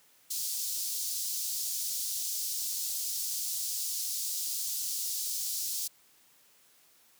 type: high-pass noise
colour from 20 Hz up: pink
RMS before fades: -34 dBFS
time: 0.3-5.88 s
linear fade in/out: 10 ms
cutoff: 4800 Hz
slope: 24 dB/octave
effects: white hiss -63 dBFS RMS until 7.19 s + high-pass 100 Hz 12 dB/octave